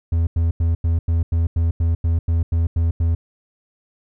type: tone bursts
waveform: triangle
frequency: 83.1 Hz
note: E2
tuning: 15 cents sharp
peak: -13 dBFS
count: 13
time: 0.12-3.15 s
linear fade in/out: 5 ms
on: 150 ms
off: 90 ms
effects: none